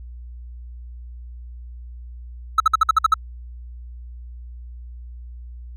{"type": "tone bursts", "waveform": "triangle", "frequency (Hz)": 1300, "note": "E6", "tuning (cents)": -24, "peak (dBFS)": -8, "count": 8, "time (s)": [2.58, 3.141], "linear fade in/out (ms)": 5, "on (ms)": 22, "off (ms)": 55, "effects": ["added 60 Hz sine -34 dBFS peak until 5.76 s"]}